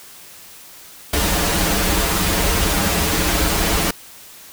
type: noise with comb filter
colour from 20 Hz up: pink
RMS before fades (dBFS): -18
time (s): 1.13-3.91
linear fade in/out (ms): 5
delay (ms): 8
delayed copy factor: -0.95
effects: white hiss -41 dBFS RMS until 4.52 s